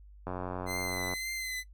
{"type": "click train", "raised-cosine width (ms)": 1, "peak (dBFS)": -22, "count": 80, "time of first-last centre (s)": [0.27, 1.136], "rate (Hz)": 91.2}
{"type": "tone with vibrato", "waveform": "sawtooth", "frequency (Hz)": 2051, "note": "C7", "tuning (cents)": -35, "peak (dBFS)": -31, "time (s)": [0.66, 1.64], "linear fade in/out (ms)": 50, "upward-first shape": "triangle", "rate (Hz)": 1.9, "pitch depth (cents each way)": 37}
{"effects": ["noise-tail reverb RT60 0.1 s tail -18 dB re dry", "added 50 Hz sine -50 dBFS peak until 1.73 s"]}